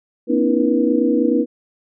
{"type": "tone cluster", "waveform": "sine", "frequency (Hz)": [238.4, 264.9, 298.4, 327.9, 482.1], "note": ["A#3", "C4", "D4", "E4", "B4"], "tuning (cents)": [39, 22, 28, -9, -42], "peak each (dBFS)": -20, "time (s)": [0.27, 1.46], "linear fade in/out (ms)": 50, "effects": []}